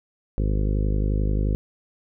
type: harmonic tone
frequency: 51.4 Hz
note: G#1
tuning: 17 cents flat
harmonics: 1 / 2 / 3 / 4 / 5 / 6 / 7 / 8 / 9 / 10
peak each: -21 / -27 / -31 / -33 / -35 / -37 / -38 / -39 / -40 / -41 dBFS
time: 0.38-1.55 s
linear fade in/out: 0 ms
effects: none